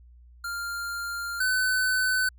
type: tone pair in turn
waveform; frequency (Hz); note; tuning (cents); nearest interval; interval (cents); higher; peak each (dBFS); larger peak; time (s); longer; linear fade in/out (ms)
square; 1397 / 1510.9; F6 / F#6; 0 / +36; minor second; 136; second; -31 / -23; second; 0.44-1.4 / 1.4-2.29; first; 5
effects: added 60 Hz sine -49 dBFS peak until 2.38 s